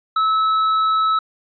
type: tone with hard clipping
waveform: sine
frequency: 1300 Hz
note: E6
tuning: 24 cents flat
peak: -16 dBFS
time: 0.16-1.19 s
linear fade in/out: 5 ms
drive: 5 dB
effects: resampled to 11025 Hz